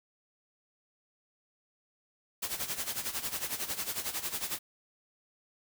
white noise with tremolo, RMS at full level -33 dBFS, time 2.42-4.59 s, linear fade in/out 10 ms, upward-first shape sine, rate 11 Hz, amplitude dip 75%, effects none

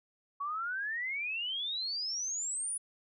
sine exponential sweep, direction up, 1108.7 to 9956 Hz, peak -33 dBFS, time 0.4-2.78 s, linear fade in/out 10 ms, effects none

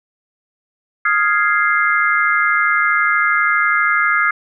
sine chord, F minor seventh, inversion third, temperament equal, 1244.5 / 1396.9 / 1661.2 / 2093 Hz, Eb6 / F6 / Ab6 / C7, 0 / 0 / 0 / 0 cents, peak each -18 dBFS, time 1.05-4.31 s, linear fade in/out 5 ms, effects none

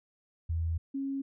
sine tone pair in turn, 82.41 / 273.4 Hz, E2 / C#4, 0 / -24 cents, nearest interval octave + major sixth, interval 2076 cents, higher second, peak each -28 / -31 dBFS, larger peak first, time 0.49-0.78 / 0.94-1.22 s, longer first, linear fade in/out 10 ms, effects none

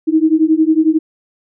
sine beating tone pair, 311.1 / 322.1 Hz, D#4 / E4, 0 / -40 cents, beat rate 11 Hz, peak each -12 dBFS, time 0.07-0.99 s, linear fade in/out 20 ms, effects none

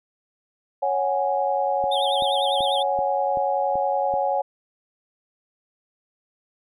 sine chord, C# suspended fourth, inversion none, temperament equal, 554.4 / 740 / 830.6 Hz, C#5 / F#5 / G#5, 0 / 0 / 0 cents, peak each -24 / -25 / -24 dBFS, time 0.82-4.42 s, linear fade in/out 10 ms
click train, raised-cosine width 2 ms, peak -23 dBFS, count 7, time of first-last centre 1.84-4.139 s, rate 2.61 Hz
triangle tone with vibrato, 3412 Hz, G#7, 46 cents sharp, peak -24 dBFS, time 1.91-2.83 s, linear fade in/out 10 ms, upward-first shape triangle, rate 10 Hz, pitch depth 170 cents each way
effects none

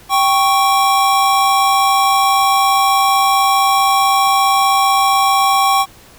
square tone pair together, 784 / 1108.7 Hz, G5 / C#6, 0 / 0 cents, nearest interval tritone, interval 600 cents, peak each -14 dBFS, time 0.09-5.86 s, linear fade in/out 50 ms, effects pink hiss -43 dBFS RMS until 6.18 s

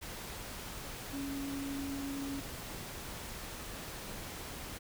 sine tone in noise, 277.2 Hz, C#4, in tune, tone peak -37 dBFS, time 1.12-2.41 s, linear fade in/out 20 ms, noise pink, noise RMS -44 dBFS, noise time 0.01-4.79 s, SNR +4 dB, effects none

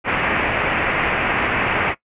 white low-pass noise, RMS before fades -20 dBFS, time 0.04-1.95 s, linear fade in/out 50 ms, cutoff 2600 Hz, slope 48 dB/octave, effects noise-tail reverb RT60 0.1 s tail -19 dB re dry + resampled to 8000 Hz

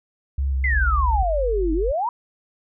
sine tone with vibrato, 67.2 Hz, C2, 47 cents sharp, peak -19 dBFS, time 0.38-1.23 s, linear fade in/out 5 ms, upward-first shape square, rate 3.4 Hz, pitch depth 29 cents each way
sine exponential two-way sweep, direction down then up, 2102 to 307.2 to 1000 Hz, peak -20 dBFS, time 0.64-2.09 s, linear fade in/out 2 ms, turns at 1.73 s
sine tone, 48.4 Hz, G1, 21 cents flat, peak -22 dBFS, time 0.72-1.92 s, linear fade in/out 10 ms
effects none

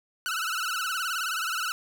sawtooth tone with vibrato, 1396.9 Hz, F6, in tune, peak -24 dBFS, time 0.26-1.72 s, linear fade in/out 0 ms, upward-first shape sine, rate 19 Hz, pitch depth 140 cents each way, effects none

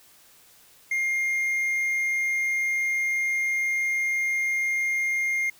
triangle tone, 2121 Hz, C7, 23 cents sharp, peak -21 dBFS, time 0.91-5.5 s, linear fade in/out 5 ms, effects white hiss -55 dBFS RMS until 5.59 s

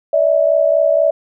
sine tone pair together, 580 / 644.1 Hz, D5 / E5, -22 / -40 cents, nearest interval major second, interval 182 cents, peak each -13 dBFS, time 0.13-1.11 s, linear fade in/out 5 ms, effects none

